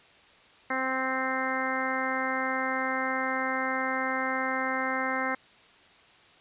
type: harmonic tone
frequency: 261.6 Hz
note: C4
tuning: in tune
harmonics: 1 / 2 / 3 / 4 / 5 / 6 / 7 / 8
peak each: -35 / -35 / -35 / -35 / -35 / -35 / -35 / -35 dBFS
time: 0.7-5.35 s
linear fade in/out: 5 ms
effects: white hiss -56 dBFS RMS until 6.4 s + resampled to 8000 Hz